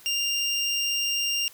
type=tone; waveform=25% pulse; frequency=2794 Hz; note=F7; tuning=in tune; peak=-20 dBFS; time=0.06-1.48 s; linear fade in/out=0 ms; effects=white hiss -51 dBFS RMS until 1.53 s